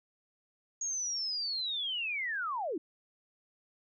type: linear sweep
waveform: sine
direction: down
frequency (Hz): 6660 to 277.2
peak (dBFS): -32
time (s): 0.81-2.78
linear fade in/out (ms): 5
effects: none